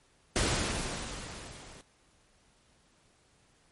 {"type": "noise with level ramp", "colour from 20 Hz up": "pink", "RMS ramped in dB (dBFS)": [-27, -51], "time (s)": [0.36, 1.81], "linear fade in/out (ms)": 0, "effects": ["pink hiss -66 dBFS RMS until 3.71 s", "MP3 48 kbps"]}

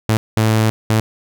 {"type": "tone bursts at uneven times", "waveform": "sawtooth", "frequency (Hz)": 110, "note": "A2", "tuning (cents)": 0, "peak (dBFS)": -8, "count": 3, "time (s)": [[0.09, 0.17], [0.37, 0.7], [0.9, 1]], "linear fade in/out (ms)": 0, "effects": []}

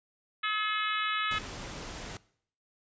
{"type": "harmonic tone", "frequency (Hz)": 427, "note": "G#4", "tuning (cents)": 48, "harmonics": [3, 4, 5, 6, 7, 8, 9], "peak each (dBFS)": [-32, -34, -36, -38, -39, -40, -41], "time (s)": [0.43, 1.39], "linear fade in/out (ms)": 10}
{"type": "noise", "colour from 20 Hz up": "pink", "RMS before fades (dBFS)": -41, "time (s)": [1.31, 2.17], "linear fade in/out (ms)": 2}
{"effects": ["noise-tail reverb RT60 0.6 s tail -20 dB re dry", "resampled to 16000 Hz"]}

